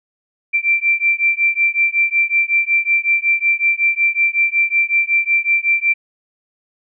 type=beating tone pair; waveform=sine; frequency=2349 / 2354.4 Hz; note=D7 / D7; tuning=0 / +4 cents; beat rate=5.4 Hz; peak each=-16 dBFS; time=0.53-5.94 s; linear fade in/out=20 ms; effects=none